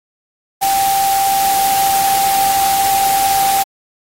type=tone in noise; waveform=sine; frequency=784 Hz; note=G5; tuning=in tune; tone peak=-12 dBFS; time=0.61-3.64 s; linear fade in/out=20 ms; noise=white; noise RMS=-20 dBFS; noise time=0.61-3.64 s; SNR=+5 dB; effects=AAC 48 kbps